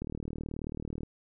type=click train; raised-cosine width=3 ms; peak=-24 dBFS; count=40; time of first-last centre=0.02-1.033 s; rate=38.5 Hz; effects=none